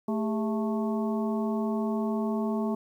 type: harmonic tone with a mistuned harmonic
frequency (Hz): 220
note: A3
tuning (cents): 0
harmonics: 1 / 2 / 3 / 4 / 5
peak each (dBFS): -27 / -33 / -37 / -39 / -41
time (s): 0.08-2.75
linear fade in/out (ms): 5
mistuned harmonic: 2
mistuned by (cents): -140
effects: 10-bit